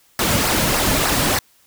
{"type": "noise with flanger", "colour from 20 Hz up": "pink", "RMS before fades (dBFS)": -18, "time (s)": [0.19, 1.39], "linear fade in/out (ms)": 2, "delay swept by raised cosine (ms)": [0.29, 2.69], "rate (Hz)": 3.4, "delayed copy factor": -0.55, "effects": ["white hiss -56 dBFS RMS until 1.66 s"]}